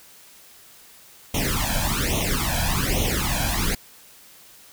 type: noise with flanger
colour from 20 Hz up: pink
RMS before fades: -23 dBFS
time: 1.34-3.75 s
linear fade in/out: 5 ms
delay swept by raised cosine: 0.31 to 1.26 ms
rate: 1.2 Hz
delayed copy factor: +1
effects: white hiss -49 dBFS RMS until 4.72 s